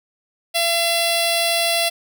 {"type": "tone with notch filter", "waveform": "10% pulse", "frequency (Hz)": 678, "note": "E5", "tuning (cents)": 49, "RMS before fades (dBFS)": -19, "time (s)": [0.54, 1.9], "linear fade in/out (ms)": 20, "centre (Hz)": 1500, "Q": 0.73, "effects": []}